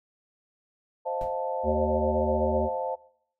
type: chord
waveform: sine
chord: F dominant seventh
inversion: second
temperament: equal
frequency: 523.3 / 622.3 / 698.5 / 880 Hz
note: C5 / Eb5 / F5 / A5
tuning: 0 / 0 / 0 / 0 cents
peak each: -31 / -35 / -35 / -32 dBFS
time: 1.05-2.96 s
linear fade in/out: 20 ms
type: noise with exponential decay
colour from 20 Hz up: brown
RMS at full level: -34 dBFS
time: 1.21-1.38 s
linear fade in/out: 1 ms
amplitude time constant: 35 ms
type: harmonic tone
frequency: 75.9 Hz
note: D#2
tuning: 42 cents flat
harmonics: 1 / 3 / 5 / 7 / 8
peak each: -30 / -30 / -30 / -30 / -30 dBFS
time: 1.63-2.7 s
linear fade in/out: 50 ms
effects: noise-tail reverb RT60 0.7 s tail -21 dB re dry